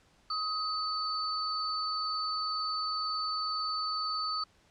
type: tone pair together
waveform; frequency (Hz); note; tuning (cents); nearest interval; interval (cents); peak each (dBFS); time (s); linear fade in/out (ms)
sine; 1260 / 4511; D#6 / C#8; +21 / +29; octave + minor seventh; 2208; -33 / -33; 0.3-4.44; 5
effects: pink hiss -65 dBFS RMS until 4.7 s + low-pass 7000 Hz 12 dB/octave